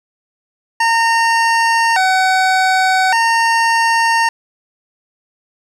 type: tone with vibrato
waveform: 25% pulse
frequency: 831 Hz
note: G#5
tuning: 1 cent sharp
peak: -7 dBFS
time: 0.8-4.29 s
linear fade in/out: 5 ms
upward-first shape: square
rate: 0.43 Hz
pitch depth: 170 cents each way
effects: low-pass 7000 Hz 12 dB/octave + 8-bit